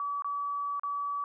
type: tone with dropouts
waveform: sine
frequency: 1145 Hz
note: D6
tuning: 44 cents flat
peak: -30 dBFS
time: 0-1.24 s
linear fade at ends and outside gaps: 1 ms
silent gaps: 0.222-0.245 / 0.796-0.834 s
effects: none